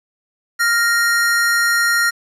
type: tone pair together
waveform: square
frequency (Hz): 1396.9 / 1864.6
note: F6 / A#6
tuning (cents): 0 / 0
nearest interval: perfect fourth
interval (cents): 500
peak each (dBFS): -17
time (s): 0.59-2.11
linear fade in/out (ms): 20
effects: resampled to 32000 Hz + 8-bit